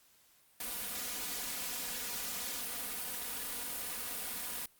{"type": "noise with comb filter", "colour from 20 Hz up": "white", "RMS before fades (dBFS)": -39, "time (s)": [0.6, 4.66], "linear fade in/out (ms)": 5, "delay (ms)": 4.1, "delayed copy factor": 0.8, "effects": ["white hiss -66 dBFS RMS until 4.79 s", "Opus 48 kbps"]}